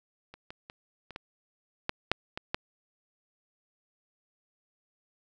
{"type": "clicks", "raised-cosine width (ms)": 0.3, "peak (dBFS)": [-30, -26, -27, -28, -22, -12, -7, -19, -12], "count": 9, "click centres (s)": [0.34, 0.505, 0.699, 1.107, 1.161, 1.894, 2.116, 2.375, 2.545], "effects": []}